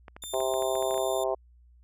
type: clicks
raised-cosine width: 0.5 ms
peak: -28 dBFS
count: 12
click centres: 0.082 / 0.165 / 0.238 / 0.341 / 0.404 / 0.539 / 0.623 / 0.754 / 0.825 / 0.909 / 0.943 / 0.978 s
type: tone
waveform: 15% pulse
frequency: 3580 Hz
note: A7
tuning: 29 cents sharp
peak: -30 dBFS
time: 0.22-1.24 s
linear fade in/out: 5 ms
type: harmonic tone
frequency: 131.1 Hz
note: C3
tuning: 4 cents sharp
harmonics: 3 / 4 / 5 / 6 / 7 / 8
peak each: -31 / -32 / -29 / -36 / -38 / -39 dBFS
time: 0.33-1.35 s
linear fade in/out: 10 ms
effects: added 60 Hz sine -54 dBFS peak until 1.83 s + resampled to 32000 Hz